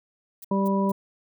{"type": "noise bursts", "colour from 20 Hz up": "violet", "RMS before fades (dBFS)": -41, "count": 3, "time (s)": [0.42, 0.915], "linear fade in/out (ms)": 5, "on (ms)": 25, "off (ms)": 210}
{"type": "harmonic tone", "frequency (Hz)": 196, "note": "G3", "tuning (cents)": 0, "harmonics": [1, 2, 3, 5], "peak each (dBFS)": [-22, -29, -30, -28], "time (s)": [0.51, 0.92], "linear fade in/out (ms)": 5}
{"effects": []}